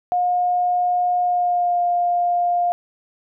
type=tone with pitch glide; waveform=sine; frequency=716 to 703.7 Hz; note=F5 to F5; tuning=+43 to +13 cents; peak=-16 dBFS; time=0.12-2.72 s; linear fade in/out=0 ms; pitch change=-30 cents; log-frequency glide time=1.21-1.81 s; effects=none